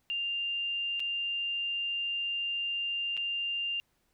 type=tone with dropouts; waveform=sine; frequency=2794 Hz; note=F7; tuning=in tune; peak=-30 dBFS; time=0.1-3.8 s; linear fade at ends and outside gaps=0 ms; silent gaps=0.996-1.002 / 3.168-3.175 s; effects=pink hiss -74 dBFS RMS until 4.13 s